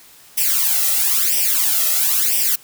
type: noise with flanger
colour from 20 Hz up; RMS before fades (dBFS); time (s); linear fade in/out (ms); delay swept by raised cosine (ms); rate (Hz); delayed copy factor
blue; -17; 0.37-2.56; 10; 0.36 to 1.56; 1; +0.95
effects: white hiss -46 dBFS RMS until 2.63 s